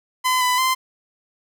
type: tone with pitch steps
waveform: sawtooth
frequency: 1018 / 999 / 1037 Hz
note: C6 / B5 / C6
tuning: -48 / +20 / -16 cents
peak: -13 dBFS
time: 0.24-0.75 s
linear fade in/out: 20 ms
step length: 170 ms
effects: none